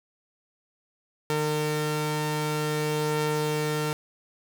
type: tone pair together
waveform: sawtooth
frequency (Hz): 151.94 / 455.3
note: D#3 / A#4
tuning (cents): -41 / -41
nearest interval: octave + perfect fifth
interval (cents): 1900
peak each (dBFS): -24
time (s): 1.3-3.93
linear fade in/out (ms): 0
effects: none